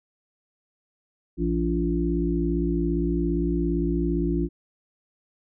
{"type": "harmonic tone with a mistuned harmonic", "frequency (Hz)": 57.5, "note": "A#1", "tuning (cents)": -23, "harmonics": [1, 3, 5, 6], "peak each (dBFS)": [-27, -27, -27, -27], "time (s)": [1.37, 4.49], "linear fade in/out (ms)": 50, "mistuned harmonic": 1, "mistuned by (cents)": 21, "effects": []}